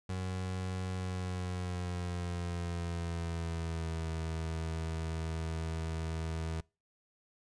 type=tone with pitch glide; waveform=30% pulse; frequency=92.6 to 81.08 Hz; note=F#2 to E2; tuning=+2 to -28 cents; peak=-32 dBFS; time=0.09-6.61 s; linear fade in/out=5 ms; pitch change=-230 cents; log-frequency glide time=0.92-4.09 s; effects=noise-tail reverb RT60 0.3 s tail -25 dB re dry + resampled to 22050 Hz